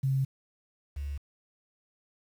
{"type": "tone pair in turn", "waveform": "sine", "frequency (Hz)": [134.4, 71.2], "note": ["C3", "C#2"], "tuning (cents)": [47, 47], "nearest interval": "major seventh", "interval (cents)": 1100, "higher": "first", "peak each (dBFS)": [-24, -32], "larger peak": "first", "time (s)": [[0.03, 0.25], [0.96, 1.18]], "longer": "neither", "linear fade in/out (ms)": 10, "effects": ["9-bit"]}